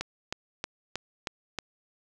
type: click train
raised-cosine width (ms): 0.2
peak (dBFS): -14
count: 6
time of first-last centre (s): 0.01-1.587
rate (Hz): 3.17
effects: none